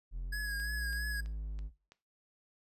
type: exponential two-way sweep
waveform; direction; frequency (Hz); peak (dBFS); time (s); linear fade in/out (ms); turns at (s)
triangle; up then down; 41.2 to 57.4 to 50.5; -34; 0.11-1.71; 50; 0.82
type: tone with vibrato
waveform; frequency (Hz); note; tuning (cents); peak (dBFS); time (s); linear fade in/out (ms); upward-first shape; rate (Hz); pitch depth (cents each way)
square; 1661.2; G#6; 0; -37; 0.32-1.21; 10; triangle; 3; 43
type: click train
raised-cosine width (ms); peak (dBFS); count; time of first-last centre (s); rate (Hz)
0.2; -38; 5; 0.6-1.92; 3.03
effects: noise-tail reverb RT60 0.3 s tail -17 dB re dry + resampled to 32000 Hz